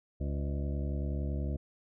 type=harmonic tone with a mistuned harmonic; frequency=70.7 Hz; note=C#2; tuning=35 cents sharp; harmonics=1 / 2 / 3 / 4 / 5 / 7 / 8 / 9; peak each=-32 / -38 / -42 / -44 / -46 / -49 / -50 / -51 dBFS; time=0.2-1.57 s; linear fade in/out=10 ms; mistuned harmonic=8; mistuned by=+70 cents; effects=none